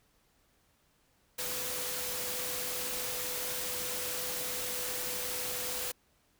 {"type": "tone in noise", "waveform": "sine", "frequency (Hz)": 497.7, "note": "B4", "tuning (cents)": 13, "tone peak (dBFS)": -44, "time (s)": [1.38, 5.92], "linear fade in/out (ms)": 10, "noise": "white", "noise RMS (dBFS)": -36, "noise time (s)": [1.38, 5.92], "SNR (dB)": -11, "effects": ["pink hiss -70 dBFS RMS until 6.39 s"]}